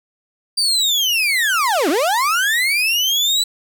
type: linear two-way sweep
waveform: 35% pulse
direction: down then up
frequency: 4717 to 261.3 to 4006 Hz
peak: -13 dBFS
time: 0.57-3.44 s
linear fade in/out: 10 ms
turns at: 1.89 s
effects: none